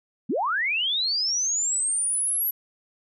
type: linear sweep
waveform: sine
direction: up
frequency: 170 to 11810 Hz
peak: -22 dBFS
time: 0.29-2.51 s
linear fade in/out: 10 ms
effects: none